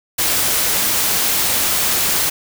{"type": "noise", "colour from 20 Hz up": "white", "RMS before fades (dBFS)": -17, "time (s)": [0.18, 2.3], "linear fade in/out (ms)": 10, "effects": []}